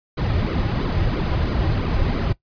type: noise with flanger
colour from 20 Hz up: brown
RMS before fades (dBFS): -21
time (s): 0.17-2.33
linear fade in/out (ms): 10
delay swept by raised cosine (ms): 1.1 to 4.5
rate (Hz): 3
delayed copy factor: -0.65
effects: noise-tail reverb RT60 0.1 s tail -18 dB re dry + resampled to 11025 Hz